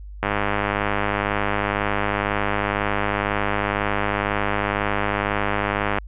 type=click train; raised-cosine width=0.5 ms; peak=-6 dBFS; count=588; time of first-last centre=0.23-5.985 s; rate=102 Hz; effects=added 50 Hz sine -34 dBFS peak until 6.07 s + resampled to 8000 Hz